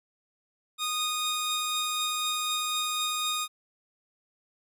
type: tone pair together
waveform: sawtooth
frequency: 1234 / 3698 Hz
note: D#6 / A#7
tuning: -15 / -15 cents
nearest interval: octave + perfect fifth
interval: 1900 cents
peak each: -27 dBFS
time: 0.78-3.48 s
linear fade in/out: 50 ms
effects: resampled to 32000 Hz